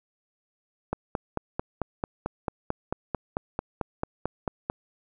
click train, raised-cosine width 1 ms, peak -13 dBFS, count 18, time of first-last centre 0.93-4.699 s, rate 4.51 Hz, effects none

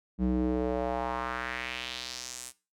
square tone with band-pass filter sweep, 62.4 Hz, B1, 19 cents sharp, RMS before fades -32 dBFS, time 0.18-2.53 s, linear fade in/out 50 ms, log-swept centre 210 to 9400 Hz, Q 2.2, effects noise-tail reverb RT60 0.3 s tail -18 dB re dry

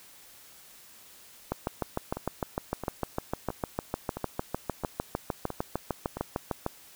two click trains, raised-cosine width 1 ms, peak -14 / -20 dBFS, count 35 / 7, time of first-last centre 1.52-6.664 / 2.17-6.17 s, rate 6.61 / 1.5 Hz, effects white hiss -53 dBFS RMS until 6.95 s

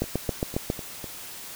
two click trains, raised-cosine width 2 ms, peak -11 / -22 dBFS, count 6 / 5, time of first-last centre 0.02-0.701 / 0.04-1.043 s, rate 7.34 / 3.99 Hz, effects white hiss -40 dBFS RMS until 1.55 s

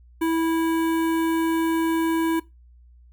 square tone with notch filter, 327.4 Hz, E4, 12 cents flat, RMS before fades -22 dBFS, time 0.21-2.4 s, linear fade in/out 10 ms, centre 5100 Hz, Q 0.65, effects noise-tail reverb RT60 0.2 s tail -19 dB re dry + added 60 Hz sine -48 dBFS peak until 3.12 s

